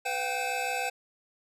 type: tone cluster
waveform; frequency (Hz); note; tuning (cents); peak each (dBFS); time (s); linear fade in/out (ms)
square; 501 / 717 / 783 / 1550 / 2587; B4 / F5 / G5 / G6 / E7; +25 / +45 / -2 / -20 / -33; -38 / -37 / -34 / -39 / -35; 0.05-0.9; 10
effects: low-pass 12000 Hz 12 dB/octave